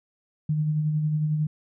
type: tone with tremolo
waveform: sine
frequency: 152.8 Hz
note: D#3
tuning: 31 cents flat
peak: -20 dBFS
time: 0.49-1.47 s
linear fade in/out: 5 ms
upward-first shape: sine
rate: 11 Hz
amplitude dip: 35%
effects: none